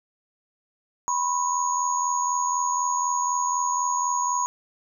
sine tone cluster, 985 / 1069 / 6680 Hz, B5 / C6 / G#8, -5 / +37 / +9 cents, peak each -24 / -28 / -28 dBFS, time 1.08-4.46 s, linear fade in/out 0 ms, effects none

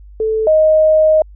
sine tone pair in turn, 438.9 / 624.1 Hz, A4 / D#5, -4 / +5 cents, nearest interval tritone, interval 609 cents, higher second, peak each -13 / -7 dBFS, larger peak second, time 0.2-0.47 / 0.47-1.22 s, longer second, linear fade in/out 2 ms, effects added 50 Hz sine -35 dBFS peak until 1.35 s

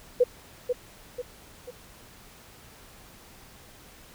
sine tone with echo, 493.9 Hz, B4, in tune, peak -15 dBFS, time 0.2-0.24 s, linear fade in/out 10 ms, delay 490 ms, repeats 3, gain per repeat -7 dB, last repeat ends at 1.71 s, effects pink hiss -51 dBFS RMS until 4.14 s

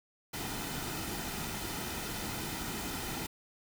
pink noise with comb filter, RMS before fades -38 dBFS, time 0.33-3.27 s, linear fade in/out 10 ms, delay 1.8 ms, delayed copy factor -0.5, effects none

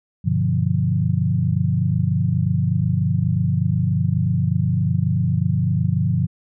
sine chord, G dominant seventh, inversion none, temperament equal, 98 / 123.47 / 146.83 / 174.61 Hz, G2 / B2 / D3 / F3, 0 / 0 / 0 / 0 cents, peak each -22 dBFS, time 0.24-6.27 s, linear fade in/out 20 ms, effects none

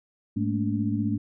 sine tone cluster, 106 / 210.7 / 226.2 / 286.4 Hz, G#2 / G#3 / A3 / D4, +36 / +25 / +48 / -43 cents, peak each -29 dBFS, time 0.36-1.18 s, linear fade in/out 10 ms, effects none

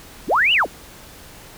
sine linear two-way sweep, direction up then down, 92.8 to 3032 to 92.8 Hz, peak -13 dBFS, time 0.27-0.67 s, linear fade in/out 50 ms, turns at 0.53 s, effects pink hiss -42 dBFS RMS until 1.57 s

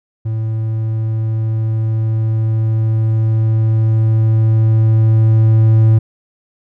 triangle tone with level ramp, 110.8 Hz, A2, 13 cents sharp, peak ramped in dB -14 to -4 dBFS, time 0.25-5.99 s, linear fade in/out 10 ms, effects none

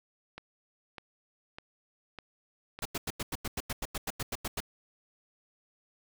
click train, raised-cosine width 0.3 ms, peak -26 dBFS, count 5, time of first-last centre 0.38-2.79 s, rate 1.66 Hz
pink noise bursts, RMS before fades -34 dBFS, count 15, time 2.82-4.604 s, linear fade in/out 5 ms, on 34 ms, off 91 ms
effects none

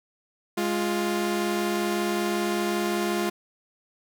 sawtooth tone pair together, 207.7 / 350.1 Hz, G#3 / F4, 0 / +4 cents, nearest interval major sixth, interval 904 cents, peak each -24 / -22 dBFS, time 0.57-3.3 s, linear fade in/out 10 ms, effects none

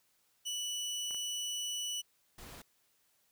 25% pulse tone, 2960 Hz, F#7, in tune, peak -32 dBFS, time 0.45-2.02 s, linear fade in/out 20 ms
clicks, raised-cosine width 0.5 ms, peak -37 dBFS, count 2, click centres 1.109 / 1.146 s
pink noise, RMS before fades -50 dBFS, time 2.38-2.62 s, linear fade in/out 5 ms
effects white hiss -73 dBFS RMS until 3.31 s

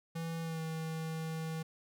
square tone with pitch glide, 164.81 to 160.67 Hz, E3 to E3, 0 to -44 cents, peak -37 dBFS, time 0.15-1.63 s, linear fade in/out 10 ms, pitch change -44 cents, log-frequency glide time 0.42-0.61 s, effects none

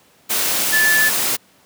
sine tone in noise, 1740 Hz, A6, 20 cents flat, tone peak -13 dBFS, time 0.72-1.1 s, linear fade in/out 20 ms, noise white, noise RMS -19 dBFS, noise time 0.29-1.37 s, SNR +3 dB, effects pink hiss -53 dBFS RMS until 1.65 s + high-pass 150 Hz 12 dB/octave

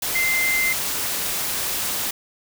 sine tone in noise, 2082 Hz, C7, 9 cents flat, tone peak -19 dBFS, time 0.15-0.73 s, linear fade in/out 5 ms, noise white, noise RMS -25 dBFS, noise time 0.02-2.11 s, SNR +3 dB, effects none

